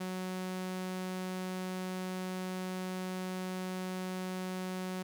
sawtooth tone, 185 Hz, F#3, in tune, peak -32 dBFS, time 0-5.03 s, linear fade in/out 10 ms, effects none

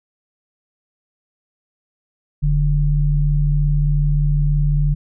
sine tone pair together, 41.2 / 146.83 Hz, E1 / D3, 0 / 0 cents, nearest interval octave + minor seventh, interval 2200 cents, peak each -16 dBFS, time 2.42-4.95 s, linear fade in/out 20 ms, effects none

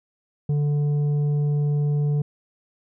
sine tone with tanh clipping, 146.5 Hz, D3, 4 cents flat, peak -20 dBFS, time 0.49-2.22 s, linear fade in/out 5 ms, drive 6 dB, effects none

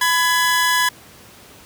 sawtooth tone pair together, 1001 / 1683.5 Hz, B5 / G#6, +23 / +23 cents, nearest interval major sixth, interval 900 cents, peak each -14 dBFS, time 0.01-0.89 s, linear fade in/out 5 ms, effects pink hiss -44 dBFS RMS until 1.65 s + high-pass 80 Hz 12 dB/octave

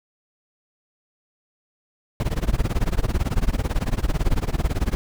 brown noise with tremolo, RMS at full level -18 dBFS, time 2.2-4.95 s, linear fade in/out 0 ms, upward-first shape sine, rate 18 Hz, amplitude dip 95%, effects none

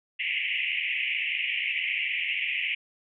white band-pass noise, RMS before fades -29 dBFS, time 0.19-2.75 s, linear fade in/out 10 ms, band 2000 to 2900 Hz, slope 96 dB/octave, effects none

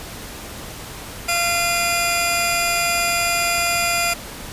15% pulse tone pair together, 689 / 2430 Hz, F5 / D#7, -24 / -42 cents, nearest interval octave + minor seventh, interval 2182 cents, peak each -14 dBFS, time 1.28-4.14 s, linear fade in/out 10 ms, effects pink hiss -34 dBFS RMS until 4.52 s + resampled to 32000 Hz

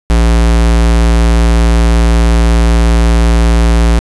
square tone, 57.3 Hz, A#1, 29 cents flat, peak -6 dBFS, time 0.1-3.99 s, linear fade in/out 0 ms, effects resampled to 24000 Hz + 8-bit

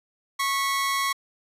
sawtooth tone pair together, 1100 / 1960 Hz, C#6 / B6, -14 / -14 cents, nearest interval minor seventh, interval 1000 cents, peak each -20 / -27 dBFS, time 0.39-1.13 s, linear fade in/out 10 ms, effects resampled to 32000 Hz

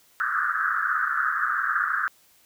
pink band-pass noise, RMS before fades -25 dBFS, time 0.2-2.08 s, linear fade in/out 0 ms, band 1200 to 1700 Hz, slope 96 dB/octave, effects white hiss -59 dBFS RMS until 2.45 s

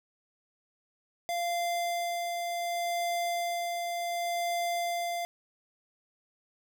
square tone with tremolo, 692 Hz, F5, 16 cents flat, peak -29 dBFS, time 1.29-5.25 s, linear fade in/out 0 ms, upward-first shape sine, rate 0.68 Hz, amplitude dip 30%, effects none

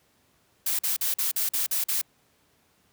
blue noise bursts, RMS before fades -26 dBFS, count 8, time 0.66-2.015 s, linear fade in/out 5 ms, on 130 ms, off 45 ms, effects pink hiss -65 dBFS RMS until 2.92 s + high-pass 80 Hz 12 dB/octave

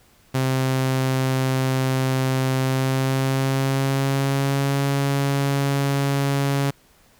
sawtooth tone with pitch glide, 131.4 to 139.21 Hz, C3 to C#3, +8 to +8 cents, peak -15 dBFS, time 0.34-6.71 s, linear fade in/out 10 ms, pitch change +100 cents, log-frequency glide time 2.58-4.85 s, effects pink hiss -56 dBFS RMS until 7.19 s

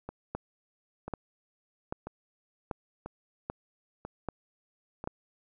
two click trains, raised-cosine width 1 ms, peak -24 / -19 dBFS, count 6 / 7, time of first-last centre 0.09-5.04 / 0.35-5.074 s, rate 1.01 / 1.27 Hz, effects none

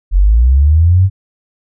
sine linear sweep, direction up, 42.65 to 98 Hz, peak -5 dBFS, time 0.11-1.1 s, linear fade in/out 50 ms, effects none

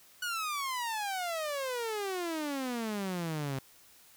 sawtooth exponential sweep, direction down, 1480 to 130.81 Hz, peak -29 dBFS, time 0.22-3.59 s, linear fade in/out 5 ms, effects white hiss -59 dBFS RMS until 4.16 s

